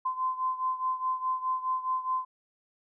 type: beating tone pair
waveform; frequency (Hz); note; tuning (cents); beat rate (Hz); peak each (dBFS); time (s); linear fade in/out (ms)
sine; 1030 / 1034.8; C6 / C6; -28 / -19; 4.8; -29 / -33; 0.05-2.25; 10
effects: none

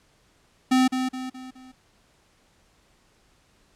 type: tone with echo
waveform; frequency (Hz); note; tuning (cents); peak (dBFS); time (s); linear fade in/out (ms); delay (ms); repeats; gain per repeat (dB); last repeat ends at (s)
square; 257.6; C4; -27; -17; 0.71-0.88; 10; 210; 4; -7; 1.72
effects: pink hiss -62 dBFS RMS until 3.75 s + low-pass 9000 Hz 12 dB/octave

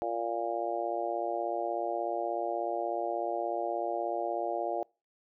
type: harmonic tone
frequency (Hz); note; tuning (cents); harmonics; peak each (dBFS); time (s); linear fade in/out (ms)
116.54; A#2; 0; 3 / 4 / 5 / 6 / 7; -37 / -39 / -35 / -34 / -38; 0.02-4.83; 0
effects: noise-tail reverb RT60 0.3 s tail -26 dB re dry

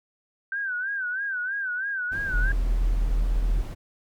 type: tone with vibrato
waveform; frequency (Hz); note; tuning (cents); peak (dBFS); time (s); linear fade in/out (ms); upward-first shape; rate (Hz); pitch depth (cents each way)
sine; 1543; G6; -28; -26; 0.52-2.52; 2; sine; 3.1; 110
type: noise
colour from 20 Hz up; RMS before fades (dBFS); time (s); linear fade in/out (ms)
brown; -35; 2.11-3.75; 20
type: tone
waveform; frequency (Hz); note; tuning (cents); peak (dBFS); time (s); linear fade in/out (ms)
sine; 41.05; E1; -6; -20; 2.33-3.62; 10
effects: none

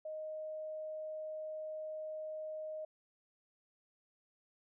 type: tone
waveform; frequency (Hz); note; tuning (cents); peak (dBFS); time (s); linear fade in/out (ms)
sine; 622.3; D#5; 0; -40; 0.05-2.85; 5
effects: none

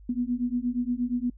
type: beating tone pair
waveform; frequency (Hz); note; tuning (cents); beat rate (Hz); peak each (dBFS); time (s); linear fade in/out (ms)
sine; 240.4 / 248.9; B3 / B3; -46 / +14; 8.5; -28; 0.09-1.3; 5
effects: noise-tail reverb RT60 0.1 s tail -24 dB re dry + added 50 Hz sine -46 dBFS peak until 1.37 s

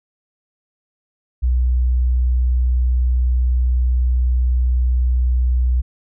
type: tone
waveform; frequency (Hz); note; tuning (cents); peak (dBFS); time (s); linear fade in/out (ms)
sine; 62; B1; +7; -13; 1.42-5.82; 20
effects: none

